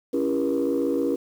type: chord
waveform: sine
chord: C# diminished seventh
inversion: none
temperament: just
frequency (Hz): 277.2 / 332.6 / 399.1 / 479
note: C#4 / E4 / G4 / Bb4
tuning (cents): 0 / +16 / +31 / +47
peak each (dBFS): -24 / -26 / -28 / -25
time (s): 0.13-1.16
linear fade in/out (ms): 10
effects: tanh soft clip ceiling -15 dBFS + 8-bit